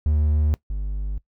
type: tone pair in turn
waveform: triangle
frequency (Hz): 75.6 / 50.02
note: D#2 / G1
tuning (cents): -49 / +36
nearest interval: perfect fifth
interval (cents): 715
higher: first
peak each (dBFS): -15 / -22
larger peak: first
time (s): 0.06-0.54 / 0.7-1.18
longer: neither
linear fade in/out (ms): 0
effects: noise-tail reverb RT60 0.1 s tail -20 dB re dry